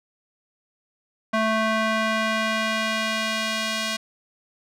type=tone with band-pass filter sweep; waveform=square; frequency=220 Hz; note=A3; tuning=in tune; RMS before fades=-24 dBFS; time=1.33-3.97 s; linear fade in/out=10 ms; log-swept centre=1200 to 3900 Hz; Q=0.81; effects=none